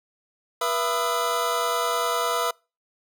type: tone cluster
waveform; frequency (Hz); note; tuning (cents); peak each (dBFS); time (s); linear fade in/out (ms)
square; 484 / 671 / 992 / 1229 / 1319; B4 / E5 / B5 / D#6 / E6; -35 / +31 / +7 / -22 / +1; -30; 0.61-2.51; 5
effects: noise-tail reverb RT60 0.3 s tail -26 dB re dry